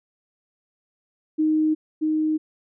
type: tone with echo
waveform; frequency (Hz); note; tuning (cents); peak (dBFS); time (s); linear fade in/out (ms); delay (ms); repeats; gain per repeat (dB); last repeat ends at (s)
sine; 310.8; D#4; -2; -17; 1.38-1.75; 20; 630; 1; -2; 2.38
effects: none